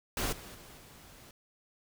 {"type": "noise with level steps", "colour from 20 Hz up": "pink", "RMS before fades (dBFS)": [-33, -48, -52, -54], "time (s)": [0.17, 1.31], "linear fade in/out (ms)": 2, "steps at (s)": [0.32, 0.54, 0.77], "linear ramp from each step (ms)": 10, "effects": []}